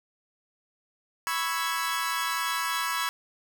sawtooth chord, C# minor seventh, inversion third, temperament equal, 987.8 / 1108.7 / 1318.5 / 1661.2 Hz, B5 / C#6 / E6 / G#6, 0 / 0 / 0 / 0 cents, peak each -29 dBFS, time 1.27-3.09 s, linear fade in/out 0 ms, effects none

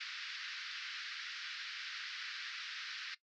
pink band-pass noise, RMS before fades -45 dBFS, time 0-3.15 s, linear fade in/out 10 ms, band 1400 to 5200 Hz, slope 48 dB/octave, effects noise-tail reverb RT60 0.1 s tail -17 dB re dry

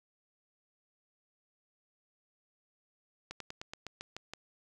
slowing click train, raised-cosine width 0.2 ms, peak -24 dBFS, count 9, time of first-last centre 3.31-4.336 s, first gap 93 ms, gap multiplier 1.09, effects none

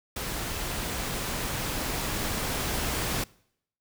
pink noise with level ramp, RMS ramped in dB -33 to -29 dBFS, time 0.16-3.24 s, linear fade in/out 5 ms, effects noise-tail reverb RT60 0.7 s tail -24 dB re dry

